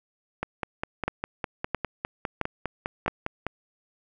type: two click trains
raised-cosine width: 0.5 ms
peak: -13 / -10 dBFS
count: 16 / 4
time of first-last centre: 0.43-3.466 / 1.08-3.08 s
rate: 4.94 / 1.5 Hz
effects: none